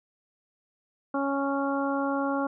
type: harmonic tone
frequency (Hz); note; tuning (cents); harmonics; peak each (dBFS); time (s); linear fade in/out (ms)
277.2; C#4; 0; 1 / 2 / 3 / 4 / 5; -28 / -31 / -33 / -34 / -35; 1.14-2.47; 5
effects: none